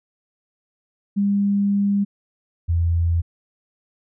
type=tone pair in turn; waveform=sine; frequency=201 / 84.51 Hz; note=G3 / E2; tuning=+44 / +44 cents; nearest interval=octave + minor third; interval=1500 cents; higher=first; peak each=-16 dBFS; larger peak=neither; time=1.16-2.05 / 2.68-3.22 s; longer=first; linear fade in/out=20 ms; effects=none